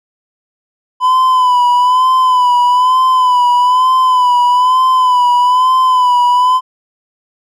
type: tone with vibrato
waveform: triangle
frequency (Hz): 1003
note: B5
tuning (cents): +26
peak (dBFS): -5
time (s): 1-6.61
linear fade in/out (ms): 50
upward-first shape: sine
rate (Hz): 1.1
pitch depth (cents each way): 48
effects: none